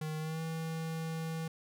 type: tone with pitch glide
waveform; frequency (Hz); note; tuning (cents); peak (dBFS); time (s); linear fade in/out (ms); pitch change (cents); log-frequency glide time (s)
square; 155.56 to 161.98; D#3 to E3; 0 to -30; -36; 0.01-1.48; 5; +70; 0.18-0.41
effects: none